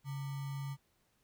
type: tone with sample-and-hold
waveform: sine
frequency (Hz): 138.59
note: C#3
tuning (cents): 0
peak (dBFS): -37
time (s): 0.04-0.77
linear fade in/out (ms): 50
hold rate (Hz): 1050
effects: pink hiss -75 dBFS RMS until 1.23 s